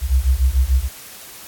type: beating tone pair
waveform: sine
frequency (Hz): 61.74 / 68.54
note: B1 / C#2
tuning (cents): 0 / -19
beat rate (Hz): 6.8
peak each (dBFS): -16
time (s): 0.01-0.89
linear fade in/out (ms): 50
effects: white hiss -38 dBFS RMS until 1.47 s + AAC 64 kbps